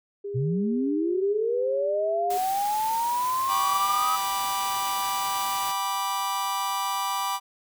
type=tone with vibrato; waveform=sine; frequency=403 Hz; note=G4; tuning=48 cents sharp; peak=-30 dBFS; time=0.24-2.38 s; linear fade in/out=10 ms; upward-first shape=sine; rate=0.73 Hz; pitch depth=12 cents each way
type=linear sweep; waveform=sine; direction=up; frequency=116.54 to 1278 Hz; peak=-23 dBFS; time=0.34-4.17 s; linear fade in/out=20 ms
type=noise; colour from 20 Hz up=white; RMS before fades=-37 dBFS; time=2.3-5.72 s; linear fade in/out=5 ms
type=chord; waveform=45% pulse; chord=G major; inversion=none; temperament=just; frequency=784 / 980 / 1176 Hz; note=G5 / B5 / D6; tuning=0 / -14 / +2 cents; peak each=-32 / -29 / -30 dBFS; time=3.47-7.4 s; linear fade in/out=50 ms
effects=none